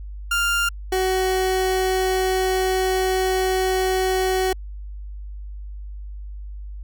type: tone pair in turn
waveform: 30% pulse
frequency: 1396.9 / 374.8 Hz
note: F6 / F#4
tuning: 0 / +22 cents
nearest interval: octave + major seventh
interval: 2278 cents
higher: first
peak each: -16 / -16 dBFS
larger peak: neither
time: 0.31-0.69 / 0.92-4.53 s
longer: second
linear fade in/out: 5 ms
effects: added 50 Hz sine -31 dBFS peak until 6.83 s